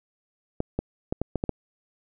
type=clicks; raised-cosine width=2 ms; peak=-12 dBFS; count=7; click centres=0.604 / 0.79 / 1.125 / 1.216 / 1.357 / 1.439 / 1.493 s; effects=none